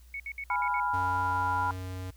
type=tone bursts; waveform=sine; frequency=2217 Hz; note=C#7; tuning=in tune; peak=-34 dBFS; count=6; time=0.14-0.799 s; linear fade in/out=2 ms; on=59 ms; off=61 ms
type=chord; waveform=sine; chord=F diminished; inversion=first; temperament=equal; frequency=830.6 / 987.8 / 1396.9 Hz; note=Ab5 / Cb6 / F6; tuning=0 / 0 / 0 cents; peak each=-33 / -28 / -33 dBFS; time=0.5-1.71 s; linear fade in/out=2 ms
type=tone; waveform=square; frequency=92.5 Hz; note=F#2; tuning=in tune; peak=-36 dBFS; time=0.93-2.11 s; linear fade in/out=10 ms
effects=added 60 Hz sine -51 dBFS peak until 2.16 s + white hiss -64 dBFS RMS until 2.16 s